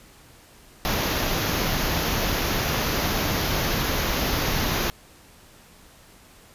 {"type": "band-stop noise", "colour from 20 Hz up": "pink", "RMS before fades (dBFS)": -24, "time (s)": [0.85, 4.9], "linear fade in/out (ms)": 0, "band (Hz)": [6700, 11000], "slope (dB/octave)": 96, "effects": ["pink hiss -51 dBFS RMS until 6.54 s", "resampled to 32000 Hz"]}